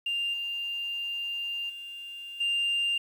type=tone with level steps; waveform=sine; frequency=2795 Hz; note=F7; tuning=1 cent sharp; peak=-26 / -30 / -38 / -23 dBFS; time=0.06-2.98 s; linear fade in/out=5 ms; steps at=0.33 / 1.69 / 2.4 s; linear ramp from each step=10 ms; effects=tanh soft clip ceiling -22 dBFS + 9-bit